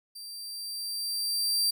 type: tone with level ramp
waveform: sawtooth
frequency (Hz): 4699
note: D8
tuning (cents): 0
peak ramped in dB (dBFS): -38 to -20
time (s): 0.15-1.71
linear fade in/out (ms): 10
effects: none